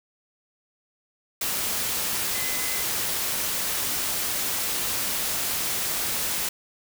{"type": "tone in noise", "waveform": "sine", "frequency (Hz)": 2033, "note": "B6", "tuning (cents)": 50, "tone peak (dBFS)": -35, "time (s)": [2.34, 2.83], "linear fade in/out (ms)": 5, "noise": "white", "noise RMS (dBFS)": -27, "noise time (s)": [1.41, 6.49], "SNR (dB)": -11, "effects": []}